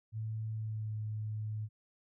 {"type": "tone with pitch glide", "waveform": "sine", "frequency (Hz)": [110, 107.61], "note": ["A2", "A2"], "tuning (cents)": [0, -38], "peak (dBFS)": -35, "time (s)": [0.12, 1.69], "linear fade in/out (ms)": 50, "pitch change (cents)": -38, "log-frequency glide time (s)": [0.52, 0.96], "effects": []}